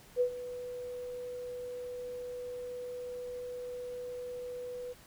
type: tone with ADSR envelope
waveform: sine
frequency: 493.9 Hz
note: B4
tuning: in tune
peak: -23 dBFS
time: 0.16-4.94 s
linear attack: 47 ms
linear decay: 88 ms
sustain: -15 dB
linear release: 25 ms
effects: pink hiss -57 dBFS RMS until 5.06 s